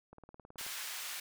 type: click train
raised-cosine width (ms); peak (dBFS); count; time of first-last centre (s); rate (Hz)
1; -38; 11; 0.13-0.665; 18.7
type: high-pass noise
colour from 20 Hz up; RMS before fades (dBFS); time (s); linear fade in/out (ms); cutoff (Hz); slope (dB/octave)
pink; -42; 0.58-1.2; 5; 1600; 12
effects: none